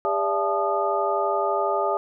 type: tone cluster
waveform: sine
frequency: 402.7 / 580 / 672 / 866 / 1225 Hz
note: G4 / D5 / E5 / A5 / D#6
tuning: +47 / -22 / +33 / -28 / -27 cents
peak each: -27 dBFS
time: 0.05-1.97 s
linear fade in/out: 0 ms
effects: none